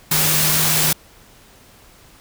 sine tone in noise, 155.56 Hz, D#3, in tune, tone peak -24 dBFS, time 0.11-0.93 s, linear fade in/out 5 ms, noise white, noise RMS -17 dBFS, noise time 0.11-0.93 s, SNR -10 dB, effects pink hiss -48 dBFS RMS until 2.2 s

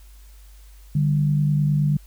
sine tone pair together, 148.1 / 197.53 Hz, D3 / G3, +15 / +13 cents, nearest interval perfect fourth, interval 498 cents, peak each -17 / -26 dBFS, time 0.95-1.97 s, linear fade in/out 5 ms, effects added 50 Hz sine -43 dBFS peak until 2.06 s + white hiss -56 dBFS RMS until 2.06 s

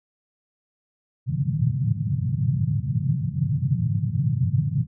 white band-pass noise, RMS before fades -23 dBFS, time 1.26-4.87 s, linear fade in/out 50 ms, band 100 to 160 Hz, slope 48 dB/octave, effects none

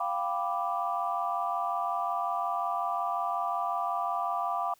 sine chord, G dominant seventh, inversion third, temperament equal, 698.5 / 784 / 987.8 / 1174.7 Hz, F5 / G5 / B5 / D6, 0 / 0 / 0 / 0 cents, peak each -32 / -34 / -35 / -32 dBFS, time 0-4.74 s, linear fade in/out 5 ms, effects tanh soft clip ceiling -17 dBFS + white hiss -64 dBFS RMS until 4.79 s

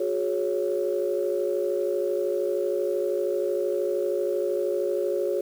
sine chord, F# suspended second, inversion none, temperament equal with one note detuned, 362.4 / 415.3 / 554.4 Hz, F#4 / G#4 / C#5, -36 / 0 / 0 cents, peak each -27 dBFS, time 0-5.41 s, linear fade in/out 5 ms, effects tanh soft clip ceiling -14 dBFS + 8-bit

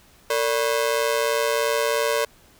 sawtooth ring-modulated tone, 518 Hz, C5, 17 cents flat, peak -13 dBFS, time 0.3-2.25 s, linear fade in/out 5 ms, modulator 61.5 Hz, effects pink hiss -54 dBFS RMS until 2.59 s

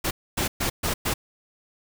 pink noise bursts at uneven times, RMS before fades -25 dBFS, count 5, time 0.04-0.11 / 0.37-0.48 / 0.6-0.7 / 0.83-0.94 / 1.05-1.14 s, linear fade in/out 10 ms, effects none

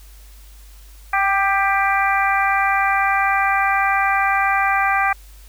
harmonic tone with a mistuned harmonic, 395.1 Hz, G4, 14 cents sharp, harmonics 2 / 3 / 4 / 5 / 6, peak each -19 / -21 / -22 / -23 / -24 dBFS, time 1.13-5.13 s, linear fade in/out 5 ms, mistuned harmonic 2, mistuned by -18 cents, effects added 50 Hz sine -40 dBFS peak until 5.48 s + white hiss -50 dBFS RMS until 5.48 s

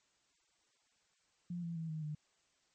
sine tone with pitch steps, 174.61 / 168.47 / 162.54 / 156.82 / 151.31 Hz, F3 / E3 / E3 / D#3 / D#3, 0 / +38 / -24 / +14 / -48 cents, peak -38 dBFS, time 1.5-2.15 s, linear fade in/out 5 ms, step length 130 ms, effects white hiss -75 dBFS RMS until 2.74 s + MP3 32 kbps

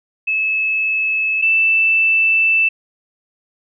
sine tone pair in turn, 2599 / 2649 Hz, E7 / E7, -25 / +8 cents, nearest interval unison, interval 33 cents, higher second, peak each -15 / -11 dBFS, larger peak second, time 0.27-1.42 / 1.42-2.69 s, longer second, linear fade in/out 10 ms, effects none

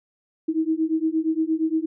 sine beating tone pair, 315.2 / 323.8 Hz, D#4 / E4, +23 / -31 cents, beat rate 8.6 Hz, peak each -23 dBFS, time 0.48-1.86 s, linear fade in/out 10 ms, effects none

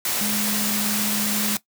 sine tone in noise, 209.2 Hz, G#3, 13 cents sharp, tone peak -26 dBFS, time 0.21-1.56 s, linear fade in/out 2 ms, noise white, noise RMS -24 dBFS, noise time 0.05-1.57 s, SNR -5 dB, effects noise-tail reverb RT60 0.1 s tail -17 dB re dry + high-pass 100 Hz 12 dB/octave

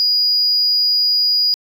sine tone, 4895 Hz, D#8, 29 cents flat, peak -11 dBFS, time 0-1.54 s, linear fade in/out 0 ms, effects tanh soft clip ceiling -9 dBFS

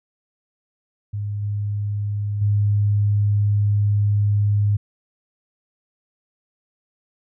sine tone with level steps, 103 Hz, G#2, 14 cents flat, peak -23 / -21 / -15 dBFS, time 1.13-4.77 s, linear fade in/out 10 ms, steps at 1.42 / 2.41 s, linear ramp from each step 10 ms, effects none

